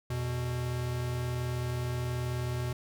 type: tone pair together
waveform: square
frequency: 84.71 / 123.47 Hz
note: E2 / B2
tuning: +48 / 0 cents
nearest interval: perfect fifth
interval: 652 cents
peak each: -39 / -32 dBFS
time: 0.1-2.73 s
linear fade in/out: 5 ms
effects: none